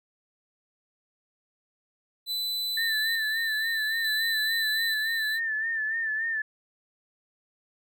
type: tone with tremolo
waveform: 45% pulse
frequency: 4000 Hz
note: B7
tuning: 21 cents sharp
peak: -28 dBFS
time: 2.26-5.4 s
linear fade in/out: 50 ms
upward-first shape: square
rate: 0.56 Hz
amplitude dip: 40%
type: tone with vibrato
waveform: sine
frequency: 1779 Hz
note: A6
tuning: 19 cents sharp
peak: -26 dBFS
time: 2.77-6.42 s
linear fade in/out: 5 ms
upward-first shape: sine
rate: 3.5 Hz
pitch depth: 55 cents each way
effects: none